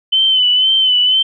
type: tone with vibrato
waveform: sine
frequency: 3042 Hz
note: F#7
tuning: 47 cents sharp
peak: -9 dBFS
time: 0.12-1.23 s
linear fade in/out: 10 ms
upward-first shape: sine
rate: 2 Hz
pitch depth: 47 cents each way
effects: none